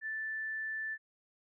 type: tone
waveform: sine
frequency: 1760 Hz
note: A6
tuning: in tune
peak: -35 dBFS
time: 0.01-0.98 s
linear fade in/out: 50 ms
effects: none